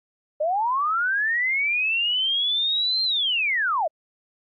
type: linear two-way sweep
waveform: sine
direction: up then down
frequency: 580 to 4186 to 580 Hz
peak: -20 dBFS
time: 0.4-3.88 s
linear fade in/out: 10 ms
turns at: 3.03 s
effects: AAC 64 kbps